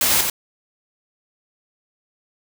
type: noise with echo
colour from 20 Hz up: white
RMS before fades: -18 dBFS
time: 0.01-0.21 s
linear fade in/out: 2 ms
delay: 90 ms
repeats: 1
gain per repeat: -4 dB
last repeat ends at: 0.3 s
effects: none